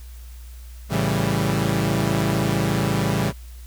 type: chord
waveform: sawtooth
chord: A dominant seventh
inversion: none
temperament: equal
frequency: 110 / 138.59 / 164.81 / 196 Hz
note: A2 / C#3 / E3 / G3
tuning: 0 / 0 / 0 / 0 cents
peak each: -21 dBFS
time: 0.89-3.33 s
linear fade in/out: 50 ms
effects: added 60 Hz sine -36 dBFS peak until 3.66 s + white hiss -51 dBFS RMS until 3.66 s